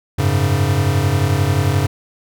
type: chord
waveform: square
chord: F# suspended second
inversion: none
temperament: equal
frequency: 92.5 / 103.83 / 138.59 Hz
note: F#2 / G#2 / C#3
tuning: 0 / 0 / 0 cents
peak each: -19 dBFS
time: 0.18-1.87 s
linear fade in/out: 10 ms
effects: none